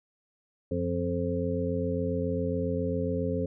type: harmonic tone with a mistuned harmonic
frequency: 87.31 Hz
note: F2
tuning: in tune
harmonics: 1 / 2 / 3 / 5 / 6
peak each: -33 / -33 / -33 / -33 / -33 dBFS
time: 0.71-3.46 s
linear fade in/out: 5 ms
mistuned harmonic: 1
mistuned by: +76 cents
effects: none